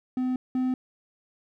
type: tone pair in turn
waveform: triangle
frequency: 254.6 / 255.9 Hz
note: C4 / C4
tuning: -47 / -38 cents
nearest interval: unison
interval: 9 cents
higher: second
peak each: -22 / -21 dBFS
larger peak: second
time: 0.17-0.36 / 0.55-0.74 s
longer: neither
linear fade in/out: 2 ms
effects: none